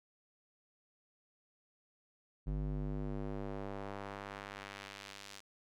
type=tone with band-pass filter sweep; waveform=square; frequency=49.77 Hz; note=G1; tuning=27 cents sharp; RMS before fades=-42 dBFS; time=2.46-5.41 s; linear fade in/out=20 ms; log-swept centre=120 to 5400 Hz; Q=0.78; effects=none